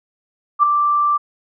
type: tone with ADSR envelope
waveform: sine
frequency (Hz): 1174.7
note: D6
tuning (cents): 0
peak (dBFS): -6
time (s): 0.59-1.18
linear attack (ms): 42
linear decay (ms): 3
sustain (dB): -7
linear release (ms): 17
effects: none